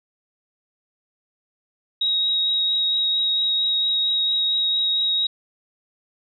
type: tone with vibrato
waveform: sine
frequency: 3795 Hz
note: A#7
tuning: 30 cents sharp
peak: -18 dBFS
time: 2.01-5.27 s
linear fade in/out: 5 ms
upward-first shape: triangle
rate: 4.4 Hz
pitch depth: 12 cents each way
effects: none